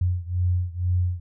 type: beating tone pair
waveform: sine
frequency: 88.8 / 90.9 Hz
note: F2 / F#2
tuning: +29 / -30 cents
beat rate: 2.1 Hz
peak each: -23 / -25 dBFS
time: 0.01-1.2 s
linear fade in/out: 5 ms
effects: none